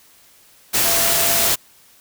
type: tone in noise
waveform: sine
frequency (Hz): 676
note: E5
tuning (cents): +43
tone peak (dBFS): -26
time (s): 0.84-1.5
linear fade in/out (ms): 20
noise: white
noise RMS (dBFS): -17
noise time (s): 0.73-1.56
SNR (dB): -12
effects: white hiss -51 dBFS RMS until 2 s